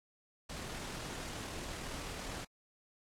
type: noise with amplitude modulation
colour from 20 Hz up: pink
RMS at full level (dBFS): -42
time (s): 0.49-2.45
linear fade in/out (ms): 10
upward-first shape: sine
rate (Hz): 39.4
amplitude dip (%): 25
effects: low-pass 9000 Hz 12 dB/octave + AAC 64 kbps